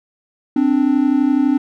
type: tone pair together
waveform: triangle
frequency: 261.7 / 293.7 Hz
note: C4 / D4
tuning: 0 / 0 cents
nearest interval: major second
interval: 200 cents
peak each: -13 dBFS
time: 0.56-1.58 s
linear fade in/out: 5 ms
effects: none